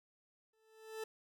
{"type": "tone with exponential growth", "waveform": "40% pulse", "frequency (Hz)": 440, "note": "A4", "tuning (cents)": 0, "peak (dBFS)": -38, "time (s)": [0.53, 1.04], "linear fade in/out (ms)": 5, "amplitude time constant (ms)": 110, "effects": []}